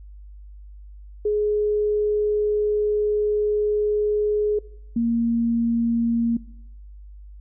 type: tone pair in turn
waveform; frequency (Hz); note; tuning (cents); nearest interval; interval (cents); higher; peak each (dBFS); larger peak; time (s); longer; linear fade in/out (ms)
sine; 419.8 / 232.6; G#4 / A#3; +19 / -4; minor seventh; 1023; first; -18 / -18; neither; 1.25-4.59 / 4.96-6.37; first; 5
effects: noise-tail reverb RT60 0.8 s tail -21 dB re dry + added 50 Hz sine -39 dBFS peak until 7.4 s